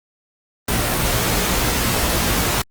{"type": "noise with comb filter", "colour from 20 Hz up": "pink", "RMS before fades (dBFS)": -19, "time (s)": [0.68, 2.62], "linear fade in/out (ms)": 5, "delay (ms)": 17, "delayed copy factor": 0.6, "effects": ["Opus 24 kbps"]}